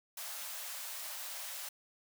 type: high-pass noise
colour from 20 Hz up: white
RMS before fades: -43 dBFS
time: 0.17-1.69 s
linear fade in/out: 5 ms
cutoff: 540 Hz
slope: 96 dB/octave
effects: none